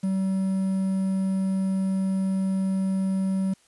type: tone with quantisation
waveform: triangle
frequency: 191.1 Hz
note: G3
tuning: 44 cents flat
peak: -20 dBFS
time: 0.03-3.54 s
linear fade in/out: 10 ms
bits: 8
effects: white hiss -61 dBFS RMS until 3.67 s + resampled to 24000 Hz